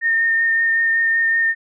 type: tone with vibrato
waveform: sine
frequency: 1825 Hz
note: A#6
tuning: 37 cents flat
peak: -14 dBFS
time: 0.01-1.55 s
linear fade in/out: 50 ms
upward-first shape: sine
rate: 5.3 Hz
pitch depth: 12 cents each way
effects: none